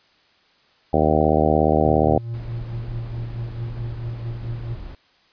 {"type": "harmonic tone", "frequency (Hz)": 77.1, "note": "D#2", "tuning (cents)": -15, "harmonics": [1, 2, 3, 4, 5, 6, 7, 8, 9, 10], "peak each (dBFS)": [-24, -24, -24, -24, -24, -24, -24, -24, -24, -24], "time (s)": [0.93, 2.18], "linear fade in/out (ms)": 5}
{"type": "tone with tremolo", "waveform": "triangle", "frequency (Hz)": 116.6, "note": "A#2", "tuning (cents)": 1, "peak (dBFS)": -22, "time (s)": [1.84, 4.76], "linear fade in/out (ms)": 20, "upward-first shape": "triangle", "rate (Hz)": 4.6, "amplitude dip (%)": 65}
{"type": "noise", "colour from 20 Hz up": "brown", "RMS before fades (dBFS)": -36, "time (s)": [2.34, 4.95], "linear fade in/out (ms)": 0}
{"effects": ["white hiss -58 dBFS RMS until 5.32 s", "resampled to 11025 Hz"]}